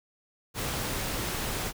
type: noise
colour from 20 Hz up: pink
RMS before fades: -32 dBFS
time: 0.54-1.73 s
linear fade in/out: 50 ms
effects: none